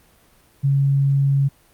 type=tone; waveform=sine; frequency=138.59 Hz; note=C#3; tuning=in tune; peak=-14 dBFS; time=0.63-1.49 s; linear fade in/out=20 ms; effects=pink hiss -55 dBFS RMS until 1.73 s + Opus 32 kbps